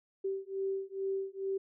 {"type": "beating tone pair", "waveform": "sine", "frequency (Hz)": [386.7, 389], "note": ["G4", "G4"], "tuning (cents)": [-24, -13], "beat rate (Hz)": 2.3, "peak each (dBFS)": [-36, -36], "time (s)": [0.24, 1.58], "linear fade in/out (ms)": 10, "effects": []}